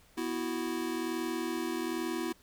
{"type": "chord", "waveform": "square", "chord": "B suspended fourth", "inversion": "none", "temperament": "just", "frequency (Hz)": [246.9, 329.3, 370.4], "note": ["B3", "E4", "F#4"], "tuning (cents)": [0, -2, 2], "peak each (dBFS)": [-39, -35, -39], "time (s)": [0.17, 2.33], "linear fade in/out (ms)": 10, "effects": ["pink hiss -62 dBFS RMS until 2.42 s"]}